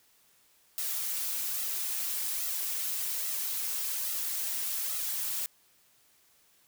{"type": "noise with flanger", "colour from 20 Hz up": "blue", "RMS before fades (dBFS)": -33, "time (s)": [0.78, 5.46], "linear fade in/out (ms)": 0, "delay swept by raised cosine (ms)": [1.5, 5.3], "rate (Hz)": 1.2, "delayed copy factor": 0.65, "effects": ["white hiss -65 dBFS RMS until 6.67 s"]}